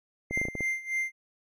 triangle tone with tremolo, 2093 Hz, C7, in tune, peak -24 dBFS, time 0.3-1.12 s, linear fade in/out 50 ms, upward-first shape sine, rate 3.3 Hz, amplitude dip 85%
clicks, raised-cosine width 2 ms, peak -21 dBFS, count 7, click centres 0.31 / 0.375 / 0.415 / 0.453 / 0.485 / 0.553 / 0.607 s
effects none

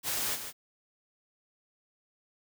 white noise with echo, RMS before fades -32 dBFS, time 0.03-0.38 s, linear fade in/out 50 ms, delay 150 ms, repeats 1, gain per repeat -8 dB, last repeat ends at 0.53 s, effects none

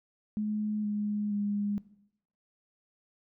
sine tone with pitch steps, 211.8 / 208.2 / 204.6 Hz, G#3 / G#3 / G#3, +34 / +5 / -26 cents, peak -28 dBFS, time 0.37-1.78 s, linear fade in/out 0 ms, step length 470 ms, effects noise-tail reverb RT60 0.8 s tail -19 dB re dry

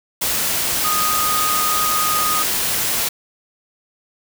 sine tone in noise, 1241 Hz, D#6, 5 cents flat, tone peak -19 dBFS, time 0.84-2.43 s, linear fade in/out 10 ms, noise white, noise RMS -20 dBFS, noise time 0.21-3.09 s, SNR -2 dB, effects none

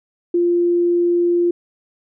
sine tone, 347.6 Hz, F4, 8 cents flat, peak -13 dBFS, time 0.34-1.51 s, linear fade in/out 5 ms, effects none

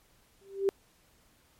sine tone with exponential growth, 392 Hz, G4, in tune, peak -20 dBFS, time 0.41-0.69 s, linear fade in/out 0 ms, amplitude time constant 60 ms, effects pink hiss -65 dBFS RMS until 1.59 s + MP3 64 kbps

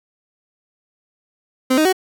30% pulse tone with pitch steps, 258.6 / 311.1 / 374.3 Hz, C4 / D#4 / F#4, -20 / 0 / +20 cents, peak -10 dBFS, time 1.7-1.928 s, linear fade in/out 10 ms, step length 76 ms, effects none

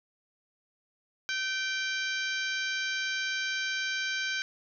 harmonic tone with a mistuned harmonic, 784 Hz, G5, in tune, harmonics 2 / 3 / 4 / 5 / 6 / 7 / 8, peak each -32 / -36 / -38 / -40 / -42 / -43 / -44 dBFS, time 1.29-4.42 s, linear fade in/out 0 ms, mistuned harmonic 2, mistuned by -33 cents, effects none

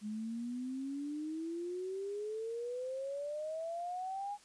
sine exponential sweep, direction up, 207.7 to 830.6 Hz, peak -37 dBFS, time 0.01-4.38 s, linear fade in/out 50 ms, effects white hiss -62 dBFS RMS until 4.44 s + resampled to 22050 Hz

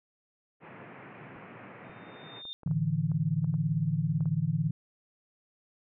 pink band-pass noise, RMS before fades -48 dBFS, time 0.6-2.43 s, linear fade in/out 50 ms, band 110 to 2500 Hz, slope 48 dB/octave
clicks, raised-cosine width 1 ms, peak -36 dBFS, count 11, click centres 1.362 / 1.897 / 2.453 / 2.633 / 2.675 / 2.712 / 3.117 / 3.444 / 3.541 / 4.207 / 4.257 s
sine tone with exponential growth, 3636 Hz, A#7, 44 cents flat, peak -36 dBFS, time 1.84-2.53 s, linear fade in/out 0 ms, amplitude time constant 150 ms
sine chord, A suspended fourth, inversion none, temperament equal, 110 / 146.83 / 164.81 Hz, A2 / D3 / E3, 0 / 0 / 0 cents, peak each -35 / -29 / -29 dBFS, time 2.66-4.71 s, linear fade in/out 5 ms
effects none

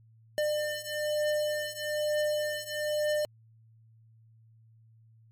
square beating tone pair, 600 / 601.1 Hz, D5 / D5, +37 / +40 cents, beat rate 1.1 Hz, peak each -33 / -31 dBFS, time 0.38-3.25 s, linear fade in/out 0 ms, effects added 112 Hz sine -56 dBFS peak until 5.31 s + MP3 64 kbps

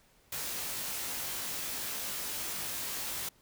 white noise with comb filter, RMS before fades -37 dBFS, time 0.32-3.29 s, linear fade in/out 5 ms, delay 19 ms, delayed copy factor +0.8, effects pink hiss -65 dBFS RMS until 3.41 s

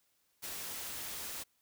white noise, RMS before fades -42 dBFS, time 0.42-1.44 s, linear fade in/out 20 ms, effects white hiss -75 dBFS RMS until 1.61 s

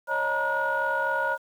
sine tone cluster, 546 / 614 / 909 / 953 / 1444 Hz, C#5 / D#5 / A#5 / A#5 / F#6, -26 / -23 / -44 / +38 / -43 cents, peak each -30 / -32 / -35 / -28 / -26 dBFS, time 0.07-1.38 s, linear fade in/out 50 ms, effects tanh soft clip ceiling -16 dBFS + 9-bit

